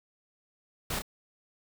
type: noise with echo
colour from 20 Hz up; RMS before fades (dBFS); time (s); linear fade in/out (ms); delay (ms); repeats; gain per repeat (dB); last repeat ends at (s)
pink; -33; 0.9-0.99; 5; 31; 1; -5; 1.021
effects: none